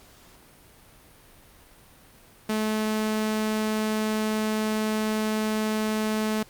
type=tone; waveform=sawtooth; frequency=216.2 Hz; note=A3; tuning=30 cents flat; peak=-20 dBFS; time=2.49-6.43 s; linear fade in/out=5 ms; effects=pink hiss -53 dBFS RMS until 6.49 s + Opus 48 kbps